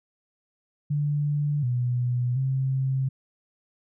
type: tone with pitch steps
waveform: sine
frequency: 146.5 / 123.2 / 133 Hz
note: D3 / B2 / C3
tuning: -4 / -4 / +29 cents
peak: -22 dBFS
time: 0.9-3.09 s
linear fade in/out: 10 ms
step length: 730 ms
effects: none